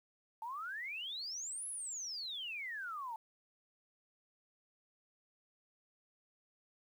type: exponential two-way sweep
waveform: sine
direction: up then down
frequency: 869 to 11020 to 869 Hz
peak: -40 dBFS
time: 0.42-3.16 s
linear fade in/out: 2 ms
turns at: 1.68 s
effects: 11-bit